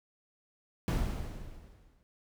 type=noise with exponential decay; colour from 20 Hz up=brown; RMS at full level=-26 dBFS; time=0.88-2.03 s; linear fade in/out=0 ms; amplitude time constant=250 ms; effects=none